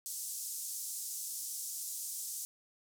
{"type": "band-pass noise", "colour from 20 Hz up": "pink", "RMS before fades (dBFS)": -41, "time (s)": [0.06, 2.45], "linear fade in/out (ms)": 0, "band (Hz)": [6200, 14000], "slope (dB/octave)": 24, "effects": []}